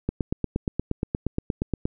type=click train; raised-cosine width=3 ms; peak=-11 dBFS; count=16; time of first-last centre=0.09-1.855 s; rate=8.5 Hz; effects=none